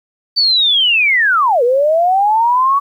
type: linear two-way sweep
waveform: sine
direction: down then up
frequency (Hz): 4600 to 466.2 to 1136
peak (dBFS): -9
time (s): 0.36-2.8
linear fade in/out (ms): 20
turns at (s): 1.63
effects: 8-bit